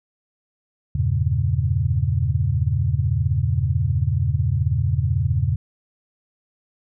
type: chord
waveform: sine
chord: E diminished seventh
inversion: none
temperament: equal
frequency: 82.41 / 98 / 116.54 / 138.59 Hz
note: E2 / G2 / Bb2 / Db3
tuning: 0 / 0 / 0 / 0 cents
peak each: -23 dBFS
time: 0.95-5.56 s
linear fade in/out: 5 ms
effects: none